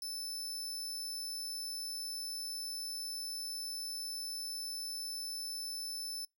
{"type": "tone", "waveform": "sawtooth", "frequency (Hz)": 5274, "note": "E8", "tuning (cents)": 0, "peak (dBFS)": -36, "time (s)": [0.02, 6.25], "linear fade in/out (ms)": 2, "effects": ["noise-tail reverb RT60 0.2 s tail -26 dB re dry"]}